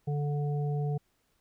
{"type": "harmonic tone", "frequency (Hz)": 145.9, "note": "D3", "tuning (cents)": -11, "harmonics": [1, 3, 5], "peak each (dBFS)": [-28, -38, -42], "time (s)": [0.07, 0.98], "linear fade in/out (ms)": 10, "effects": ["pink hiss -73 dBFS RMS until 1.4 s"]}